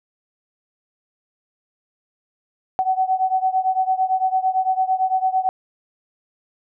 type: beating tone pair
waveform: sine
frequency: 750 / 758.9 Hz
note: F#5 / F#5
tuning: +23 / +44 cents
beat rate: 8.9 Hz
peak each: -19 / -21 dBFS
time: 2.79-5.49 s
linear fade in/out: 0 ms
effects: none